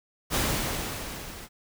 pink noise with level ramp, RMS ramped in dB -24 to -43 dBFS, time 0.3-1.49 s, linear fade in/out 50 ms, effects none

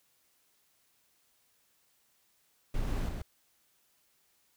brown noise with echo, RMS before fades -33 dBFS, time 2.74-3.09 s, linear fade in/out 5 ms, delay 130 ms, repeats 1, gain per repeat -3 dB, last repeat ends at 3.22 s, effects white hiss -71 dBFS RMS until 4.56 s

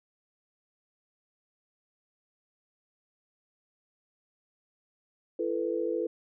sine chord, E suspended fourth, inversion none, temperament equal with one note detuned, 336.7 / 440 / 493.9 Hz, E4 / A4 / B4, +37 / 0 / 0 cents, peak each -32 dBFS, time 5.39-6.07 s, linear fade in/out 5 ms, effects none

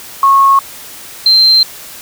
sine tone pair in turn, 1095 / 4134 Hz, C#6 / C8, -22 / -22 cents, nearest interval octave + major seventh, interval 2300 cents, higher second, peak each -4 dBFS, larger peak neither, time 0.23-0.59 / 1.26-1.63 s, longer second, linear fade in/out 2 ms, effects white hiss -31 dBFS RMS until 2.01 s

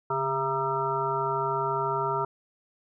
harmonic tone with a mistuned harmonic, 134 Hz, C3, 42 cents sharp, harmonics 1 / 3 / 5 / 7 / 9 / 10, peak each -36 / -31 / -35 / -29 / -34 / -32 dBFS, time 0.1-2.25 s, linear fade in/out 5 ms, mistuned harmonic 1, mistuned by +71 cents, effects none

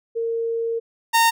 sine / sawtooth tone pair in turn, 459.3 / 918.6 Hz, A#4 / A#5, -26 / -26 cents, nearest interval octave, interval 1200 cents, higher second, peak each -21 / -10 dBFS, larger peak second, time 0.15-0.8 / 1.13-1.31 s, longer first, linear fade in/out 20 ms, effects none

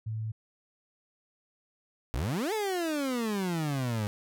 sine tone, 110 Hz, A2, in tune, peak -31 dBFS, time 0.06-0.32 s, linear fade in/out 10 ms
30% pulse exponential two-way sweep, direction up then down, 54 to 448.6 to 101.5 Hz, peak -26 dBFS, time 2.14-4.07 s, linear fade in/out 0 ms, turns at 2.53 s
effects none

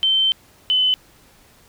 sine tone pair in turn, 3100 / 3026 Hz, G7 / F#7, -20 / +38 cents, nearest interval unison, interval 42 cents, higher first, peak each -14 dBFS, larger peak neither, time 0.03-0.32 / 0.7-0.94 s, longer first, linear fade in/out 0 ms, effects pink hiss -52 dBFS RMS until 1.68 s

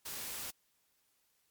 white noise, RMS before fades -42 dBFS, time 0.05-0.51 s, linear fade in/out 10 ms, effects white hiss -75 dBFS RMS until 1.5 s + MP3 96 kbps

